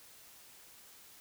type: silence
effects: white hiss -57 dBFS RMS until 1.2 s